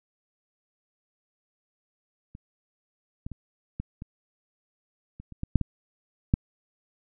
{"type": "clicks", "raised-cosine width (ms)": 5, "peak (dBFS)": [-30, -22, -25, -19, -25, -29, -30, -18, -6, -14, -7], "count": 11, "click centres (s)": [2.351, 3.265, 3.317, 3.8, 4.021, 5.2, 5.323, 5.434, 5.557, 5.613, 6.339], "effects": []}